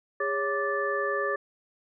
sine tone cluster, 406.7 / 557 / 1173 / 1750 Hz, G#4 / C#5 / D6 / A6, -36 / +8 / -2 / -10 cents, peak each -31 dBFS, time 0.2-1.36 s, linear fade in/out 5 ms, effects none

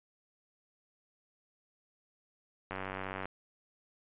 click train, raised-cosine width 0.5 ms, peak -23 dBFS, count 53, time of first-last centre 2.71-3.256 s, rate 95.3 Hz, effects resampled to 8000 Hz

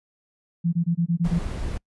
sine tone bursts, 170 Hz, F3, 46 cents flat, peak -18 dBFS, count 7, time 0.64-1.396 s, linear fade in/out 20 ms, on 90 ms, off 21 ms
brown noise, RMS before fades -29 dBFS, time 1.24-1.78 s, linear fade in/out 10 ms
effects noise-tail reverb RT60 0.1 s tail -26 dB re dry + resampled to 24000 Hz

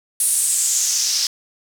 white noise with band-pass filter sweep, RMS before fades -19 dBFS, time 0.2-1.27 s, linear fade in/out 2 ms, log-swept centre 10000 to 5000 Hz, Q 4, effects none

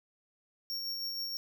square tone with tremolo, 5520 Hz, F8, 21 cents flat, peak -34 dBFS, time 0.7-1.37 s, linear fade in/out 0 ms, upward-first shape sine, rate 6.3 Hz, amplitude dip 30%, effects 11-bit

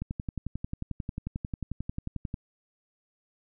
click train, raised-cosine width 5 ms, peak -20 dBFS, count 27, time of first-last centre 0.02-2.341 s, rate 11.2 Hz, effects none

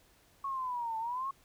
sine linear two-way sweep, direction down then up, 1108.7 to 880 to 1108.7 Hz, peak -33 dBFS, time 0.44-1.31 s, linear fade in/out 5 ms, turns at 0.98 s, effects pink hiss -65 dBFS RMS until 1.44 s

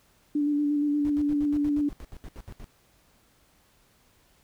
sine tone with vibrato, 292.4 Hz, D4, 7 cents flat, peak -22 dBFS, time 0.35-1.89 s, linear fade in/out 5 ms, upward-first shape square, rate 8.5 Hz, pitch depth 18 cents each way
brown noise bursts, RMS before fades -40 dBFS, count 14, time 1.05-2.643 s, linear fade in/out 0 ms, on 46 ms, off 73 ms
effects pink hiss -63 dBFS RMS until 4.43 s

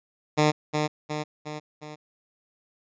10% pulse tone with echo, 151.4 Hz, D#3, 47 cents flat, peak -10 dBFS, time 0.37-0.52 s, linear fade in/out 20 ms, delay 360 ms, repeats 4, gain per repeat -5 dB, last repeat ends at 1.96 s, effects resampled to 16000 Hz

